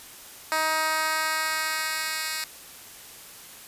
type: tone with high-pass filter sweep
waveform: 10% pulse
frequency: 314.9 Hz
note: D#4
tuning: 21 cents sharp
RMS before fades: -27 dBFS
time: 0.52-2.44 s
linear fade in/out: 0 ms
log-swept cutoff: 760 to 2700 Hz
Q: 0.85
effects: white hiss -45 dBFS RMS until 3.67 s + resampled to 32000 Hz